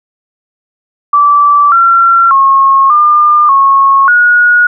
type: tone with pitch steps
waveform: sine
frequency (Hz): 1161 / 1364 / 1087 / 1202 / 1095 / 1450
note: D6 / F6 / C#6 / D6 / C#6 / F#6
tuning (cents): -20 / -41 / -34 / +40 / -22 / -35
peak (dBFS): -3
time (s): 1.13-4.67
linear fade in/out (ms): 5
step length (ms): 590
effects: none